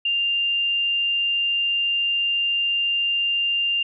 sine tone, 2794 Hz, F7, in tune, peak -19 dBFS, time 0.05-3.83 s, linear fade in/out 5 ms, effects none

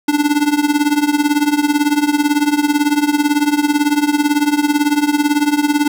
square tone with tremolo, 293.7 Hz, D4, in tune, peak -9 dBFS, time 0.08-5.88 s, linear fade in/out 5 ms, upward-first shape triangle, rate 18 Hz, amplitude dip 90%, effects none

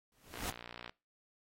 pink noise with exponential growth, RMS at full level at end -36 dBFS, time 0.12-0.5 s, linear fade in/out 1 ms, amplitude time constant 82 ms
click train, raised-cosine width 0.3 ms, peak -29 dBFS, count 34, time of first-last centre 0.34-0.895 s, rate 59.5 Hz
effects noise-tail reverb RT60 0.3 s tail -24 dB re dry + AAC 48 kbps

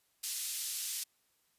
white band-pass noise, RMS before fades -38 dBFS, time 0.23-1.04 s, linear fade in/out 10 ms, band 3800 to 12000 Hz, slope 12 dB/octave, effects white hiss -74 dBFS RMS until 1.58 s + resampled to 32000 Hz

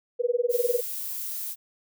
sine tone with tremolo, 483.4 Hz, B4, 37 cents flat, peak -18 dBFS, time 0.19-0.81 s, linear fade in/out 20 ms, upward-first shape sine, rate 20 Hz, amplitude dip 100%
violet noise, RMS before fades -33 dBFS, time 0.49-1.56 s, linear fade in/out 50 ms
effects none

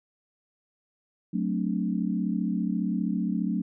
sine chord, D dominant seventh, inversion first, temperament equal, 185 / 220 / 261.6 / 293.7 Hz, F#3 / A3 / C4 / D4, 0 / 0 / 0 / 0 cents, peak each -28 / -29 / -34 / -33 dBFS, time 1.33-3.62 s, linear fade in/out 10 ms, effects none

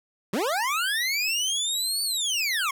25% pulse linear two-way sweep, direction up then down, 164.81 to 4535 to 1044 Hz, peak -20 dBFS, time 0.33-2.71 s, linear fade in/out 5 ms, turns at 2.03 s, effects none

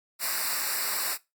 white noise with comb filter, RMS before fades -29 dBFS, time 0.19-1.18 s, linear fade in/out 50 ms, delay 0.31 ms, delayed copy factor -0.9, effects noise-tail reverb RT60 0.2 s tail -18 dB re dry + Opus 48 kbps

